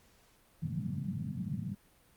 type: band-pass noise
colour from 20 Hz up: white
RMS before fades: -37 dBFS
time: 0.62-1.75 s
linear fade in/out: 2 ms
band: 100 to 210 Hz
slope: 48 dB/octave
effects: pink hiss -65 dBFS RMS until 2.16 s + Opus 48 kbps